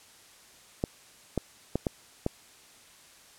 clicks, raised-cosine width 2 ms, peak -13 dBFS, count 5, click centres 0.839 / 1.377 / 1.756 / 1.868 / 2.264 s, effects white hiss -55 dBFS RMS until 3.38 s + low-pass 10000 Hz 12 dB/octave

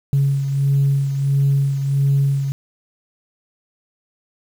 sine beating tone pair, 138.59 / 140.09 Hz, C#3 / C#3, 0 / +19 cents, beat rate 1.5 Hz, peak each -14 / -22 dBFS, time 0.13-2.52 s, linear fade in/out 0 ms, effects tanh soft clip ceiling -9 dBFS + 7-bit

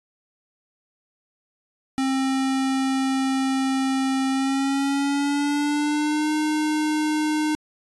square tone with pitch glide, 266.2 to 305.8 Hz, C4 to D#4, +30 to -30 cents, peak -21 dBFS, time 1.98-7.55 s, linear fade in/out 0 ms, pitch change +240 cents, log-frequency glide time 4.3-6.32 s, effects resampled to 24000 Hz

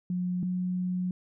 sine tone pair in turn, 180 / 181.67 Hz, F#3 / F#3, -47 / -31 cents, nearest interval unison, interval 16 cents, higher second, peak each -27 dBFS, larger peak neither, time 0.1-0.43 / 0.43-1.11 s, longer second, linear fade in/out 2 ms, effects none

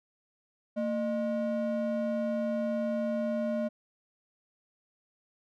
triangle ring-modulated tone, 418.3 Hz, G#4, 12 cents sharp, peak -23 dBFS, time 0.76-3.69 s, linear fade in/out 20 ms, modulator 191 Hz, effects none

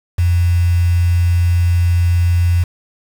sine tone with quantisation, 87.31 Hz, F2, in tune, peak -10 dBFS, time 0.18-2.64 s, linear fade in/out 10 ms, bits 5, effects none

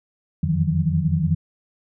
sine tone cluster, 85 / 90.7 / 154.2 / 165.3 / 181 Hz, F2 / F#2 / D#3 / E3 / F#3, -46 / -34 / -15 / +5 / -38 cents, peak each -26 / -29 / -21 / -23 / -26 dBFS, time 0.43-1.35 s, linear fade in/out 5 ms, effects none

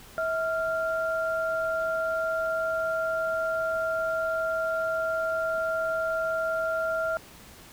sine tone pair together, 648 / 1387.4 Hz, E5 / F6, -30 / -12 cents, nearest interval octave + minor second, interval 1318 cents, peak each -27 / -29 dBFS, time 0.18-7.17 s, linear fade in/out 0 ms, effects pink hiss -49 dBFS RMS until 7.72 s

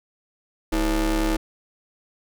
40% pulse ring-modulated tone, 178.5 Hz, F3, 38 cents sharp, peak -16 dBFS, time 0.72-1.37 s, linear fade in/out 10 ms, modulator 143 Hz, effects none

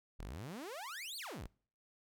sawtooth exponential two-way sweep, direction up then down, 35.24 to 4699 to 35.24 Hz, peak -40 dBFS, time 0.19-1.47 s, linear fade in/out 0 ms, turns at 1.17 s, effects noise-tail reverb RT60 0.5 s tail -24 dB re dry

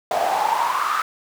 brown noise with high-pass filter sweep, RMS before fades -21 dBFS, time 0.11-1.02 s, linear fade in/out 2 ms, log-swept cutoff 660 to 1300 Hz, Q 8.6, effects none

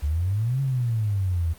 sine exponential two-way sweep, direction up then down, 69.3 to 138.59 to 79.4 Hz, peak -21 dBFS, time 0.02-1.54 s, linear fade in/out 20 ms, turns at 0.61 s, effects pink hiss -49 dBFS RMS until 1.58 s + Opus 48 kbps

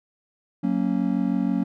triangle chord, F# major, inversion none, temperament just, 185 / 231.2 / 277.5 Hz, F#3 / A#3 / C#4, 0 / -14 / +2 cents, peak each -23 dBFS, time 0.63-1.64 s, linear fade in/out 10 ms, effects none

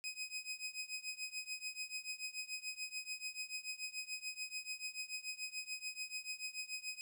20% pulse tone with tremolo, 2516 Hz, D#7, 19 cents sharp, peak -34 dBFS, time 0.04-7.01 s, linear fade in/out 0 ms, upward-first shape triangle, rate 6.9 Hz, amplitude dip 95%, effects 12-bit

